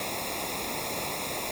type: noise with comb filter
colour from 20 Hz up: pink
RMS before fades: -33 dBFS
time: 0-1.51 s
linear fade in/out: 2 ms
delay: 0.65 ms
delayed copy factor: -0.9
effects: none